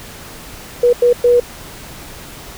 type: tone bursts at uneven times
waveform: sine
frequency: 484.6 Hz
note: B4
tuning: 33 cents flat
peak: -7 dBFS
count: 3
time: 0.83-0.93 / 1.02-1.13 / 1.24-1.4 s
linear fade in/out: 5 ms
effects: pink hiss -34 dBFS RMS until 2.57 s